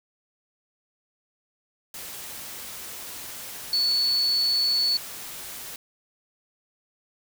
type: tone in noise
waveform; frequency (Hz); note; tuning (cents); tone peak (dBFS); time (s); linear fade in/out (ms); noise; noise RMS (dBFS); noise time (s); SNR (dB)
sine; 4435; C#8; 0; -20; 3.73-4.97; 2; white; -38; 1.94-5.76; +15
effects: none